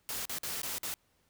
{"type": "noise with dropouts", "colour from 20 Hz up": "white", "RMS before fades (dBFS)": -37, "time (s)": [0.09, 0.94], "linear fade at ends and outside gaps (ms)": 0, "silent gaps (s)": [[0.254, 0.295], [0.385, 0.433], [0.617, 0.632], [0.783, 0.832]], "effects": ["pink hiss -72 dBFS RMS until 1.29 s"]}